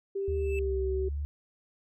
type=tone with pitch glide; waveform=sine; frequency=393.3 to 380.3 Hz; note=G4 to F#4; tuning=+6 to +48 cents; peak=-29 dBFS; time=0.15-1.09 s; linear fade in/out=10 ms; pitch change=-58 cents; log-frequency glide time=0.58-0.93 s
type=tone with exponential growth; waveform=triangle; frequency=2637 Hz; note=E7; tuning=in tune; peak=-34 dBFS; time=0.21-0.59 s; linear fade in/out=1 ms; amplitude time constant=81 ms
type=exponential two-way sweep; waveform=sine; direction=down then up; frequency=77.78 to 65.6 to 73.4 Hz; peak=-30 dBFS; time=0.28-1.25 s; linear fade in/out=0 ms; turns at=0.79 s
effects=none